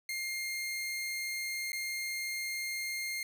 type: tone with dropouts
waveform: sawtooth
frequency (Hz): 2119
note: C7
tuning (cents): +21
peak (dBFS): -31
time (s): 0.09-3.23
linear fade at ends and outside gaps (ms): 2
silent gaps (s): 1.72-1.73
effects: none